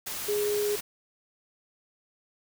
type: tone in noise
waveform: sine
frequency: 415.3 Hz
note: G#4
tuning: in tune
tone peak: -25 dBFS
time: 0.28-0.76 s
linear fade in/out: 10 ms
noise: white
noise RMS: -35 dBFS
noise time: 0.06-0.81 s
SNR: +7 dB
effects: none